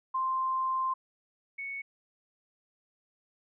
sine tone pair in turn, 1046.5 / 2217 Hz, C6 / C#7, 0 / 0 cents, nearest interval octave + minor second, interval 1300 cents, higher second, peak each -27 / -35 dBFS, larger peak first, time 0.14-0.94 / 1.58-1.82 s, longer first, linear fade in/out 10 ms, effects none

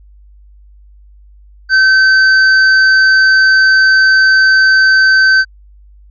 sine tone with tanh clipping, 1540 Hz, G6, 31 cents flat, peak -7 dBFS, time 1.69-5.45 s, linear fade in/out 50 ms, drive 17 dB, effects added 50 Hz sine -38 dBFS peak until 6.1 s + resampled to 11025 Hz

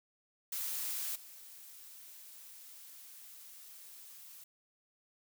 blue noise with level steps, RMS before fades -38 / -53 dBFS, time 0.52-4.44 s, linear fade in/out 5 ms, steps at 1.15 s, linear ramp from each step 10 ms, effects none

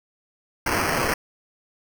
white noise with sample-and-hold, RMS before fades -23 dBFS, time 0.66-1.14 s, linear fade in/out 5 ms, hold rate 3675 Hz, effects none

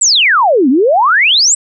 sine exponential two-way sweep, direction down then up, 8150 to 242.1 to 8150 Hz, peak -6 dBFS, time 0.01-1.55 s, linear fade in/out 10 ms, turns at 0.69 s, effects none

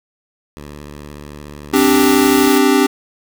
10% pulse tone with vibrato, 73.42 Hz, D2, in tune, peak -23 dBFS, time 0.57-2.48 s, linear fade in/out 0 ms, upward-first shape triangle, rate 17 Hz, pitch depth 56 cents each way
square chord, C suspended second, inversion none, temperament equal, 261.6 / 293.7 / 392 Hz, C4 / D4 / G4, 0 / 0 / 0 cents, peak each -15 dBFS, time 1.73-2.87 s, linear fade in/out 10 ms
white noise, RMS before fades -24 dBFS, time 1.76-2.58 s, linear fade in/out 0 ms
effects none

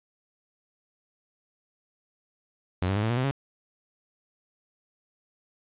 sawtooth tone with pitch steps, 91 / 97.53 / 104.53 / 112.03 / 120.08 / 128.69 / 137.93 Hz, F#2 / G2 / G#2 / A2 / B2 / C3 / C#3, -28 / -8 / +12 / +32 / -48 / -28 / -8 cents, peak -20 dBFS, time 2.82-3.31 s, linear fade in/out 0 ms, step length 70 ms, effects resampled to 8000 Hz + 9-bit

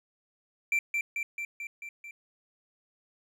triangle tone with echo, 2349 Hz, D7, in tune, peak -22 dBFS, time 0.72-0.79 s, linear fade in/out 2 ms, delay 220 ms, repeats 6, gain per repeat -3 dB, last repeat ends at 2.11 s, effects none

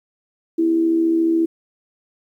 sine tone with amplitude modulation, 329.6 Hz, E4, in tune, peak -12 dBFS, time 0.58-1.46 s, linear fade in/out 10 ms, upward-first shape sine, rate 74.2 Hz, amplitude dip 45%, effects 9-bit

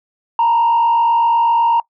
sine tone with frequency modulation, 930 Hz, A#5, 4 cents flat, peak -9 dBFS, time 0.39-1.8 s, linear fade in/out 2 ms, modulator 47.9 Hz, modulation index 0.47, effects noise-tail reverb RT60 0.1 s tail -22 dB re dry + tanh soft clip ceiling -8 dBFS

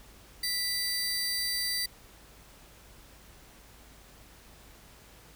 sawtooth tone pair together, 1975.5 / 4674 Hz, B6 / D8, 0 / -9 cents, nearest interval octave + minor third, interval 1491 cents, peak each -32 / -27 dBFS, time 0.43-1.86 s, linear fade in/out 5 ms, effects added 52 Hz sine -57 dBFS peak until 5.35 s + pink hiss -55 dBFS RMS until 5.35 s

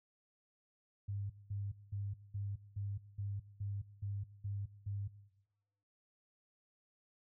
sine tone bursts, 100.5 Hz, G2, 44 cents sharp, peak -37 dBFS, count 10, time 1.08-5.08 s, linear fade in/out 10 ms, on 220 ms, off 200 ms, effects noise-tail reverb RT60 1.0 s tail -18 dB re dry

